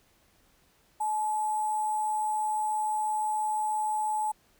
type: tone with sample-and-hold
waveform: sine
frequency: 857 Hz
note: A5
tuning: 46 cents flat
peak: -26 dBFS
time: 1-4.32 s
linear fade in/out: 10 ms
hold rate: 8820 Hz
effects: pink hiss -65 dBFS RMS until 4.59 s